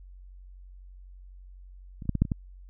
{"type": "clicks", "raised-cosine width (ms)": 5, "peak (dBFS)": [-27, -30, -13, -15, -8, -22, -14], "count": 7, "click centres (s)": [2.022, 2.055, 2.093, 2.153, 2.22, 2.252, 2.318], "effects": ["added 46 Hz sine -45 dBFS peak until 2.69 s"]}